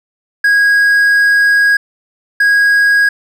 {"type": "tone pair in turn", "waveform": "triangle", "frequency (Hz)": [1646, 1646], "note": ["G#6", "G#6"], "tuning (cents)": [-16, -16], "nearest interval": "unison", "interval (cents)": 0, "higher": "neither", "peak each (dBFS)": -5, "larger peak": "neither", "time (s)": [[0.44, 1.77], [2.4, 3.09]], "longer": "first", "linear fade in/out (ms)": 5, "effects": []}